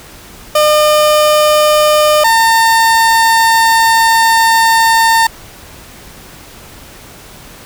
30% pulse tone pair in turn, 605 / 907 Hz, D#5 / A#5, -49 / -48 cents, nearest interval perfect fifth, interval 701 cents, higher second, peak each -4 dBFS, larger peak neither, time 0.55-2.24 / 2.24-5.27 s, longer second, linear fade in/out 5 ms, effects pink hiss -35 dBFS RMS until 7.65 s

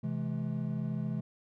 triangle chord, C augmented, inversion none, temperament equal with one note detuned, 130.81 / 164.81 / 213 Hz, C3 / E3 / G#3, 0 / 0 / +44 cents, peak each -34 dBFS, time 0.03-1.21 s, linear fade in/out 10 ms, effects none

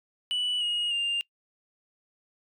sine tone with pitch steps, 2960 / 2879 / 2800 Hz, F#7 / F#7 / F7, 0 / -48 / +4 cents, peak -23 dBFS, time 0.31-1.21 s, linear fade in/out 0 ms, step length 300 ms, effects noise-tail reverb RT60 0.1 s tail -25 dB re dry + tanh soft clip ceiling -24 dBFS

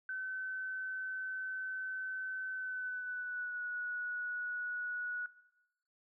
sine tone with pitch glide, 1525 to 1464.6 Hz, G6 to F#6, -48 to -18 cents, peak -37 dBFS, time 0.09-5.26 s, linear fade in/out 2 ms, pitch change -70 cents, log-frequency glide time 2.52-3.62 s, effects noise-tail reverb RT60 1.0 s tail -18 dB re dry

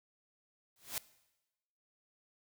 white noise with exponential growth, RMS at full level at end -34 dBFS, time 0.76-0.98 s, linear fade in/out 1 ms, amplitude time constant 46 ms, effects noise-tail reverb RT60 1.0 s tail -19 dB re dry

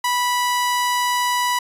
sawtooth tone, 983 Hz, B5, 8 cents flat, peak -14 dBFS, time 0.04-1.59 s, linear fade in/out 5 ms, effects resampled to 32000 Hz

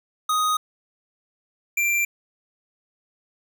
square tone pair in turn, 1248 / 2361 Hz, D#6 / D7, +5 / +9 cents, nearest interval major seventh, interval 1104 cents, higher second, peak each -20 dBFS, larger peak neither, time 0.29-0.57 / 1.77-2.05 s, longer neither, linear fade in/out 5 ms, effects none

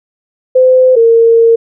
sine tone pair in turn, 513 / 459 Hz, C5 / A#4, -34 / -27 cents, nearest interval major second, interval 193 cents, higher first, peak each -3 dBFS, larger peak neither, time 0.55-0.96 / 0.96-1.56 s, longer second, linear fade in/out 10 ms, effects none

